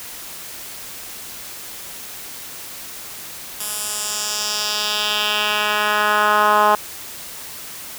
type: tone with band-pass filter sweep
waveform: 10% pulse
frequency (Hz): 210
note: G#3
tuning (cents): +19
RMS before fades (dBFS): -19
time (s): 3.6-6.75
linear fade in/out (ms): 2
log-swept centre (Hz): 11000 to 990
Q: 1.8
effects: white hiss -34 dBFS RMS until 7.98 s